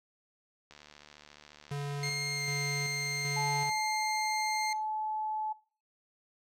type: click train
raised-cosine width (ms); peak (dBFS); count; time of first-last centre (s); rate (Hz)
0.2; -34; 107; 0.71-2.139; 74.2
type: tone with tremolo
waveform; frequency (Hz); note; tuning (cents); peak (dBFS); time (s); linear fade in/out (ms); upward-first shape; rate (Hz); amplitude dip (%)
square; 142.8; D3; -48; -34; 1.71-3.7; 5; square; 1.3; 40
type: tone with pitch glide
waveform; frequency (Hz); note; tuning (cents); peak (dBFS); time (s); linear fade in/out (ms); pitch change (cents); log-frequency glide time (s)
20% pulse; 2123 to 2108; C7 to C7; +25 to +12; -28; 2.03-4.73; 2; -13; 2.36-2.41
type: tone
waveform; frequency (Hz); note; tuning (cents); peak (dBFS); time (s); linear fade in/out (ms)
sine; 863; A5; -34; -32; 3.36-5.53; 10
effects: noise-tail reverb RT60 0.4 s tail -20 dB re dry + low-pass 10000 Hz 12 dB/octave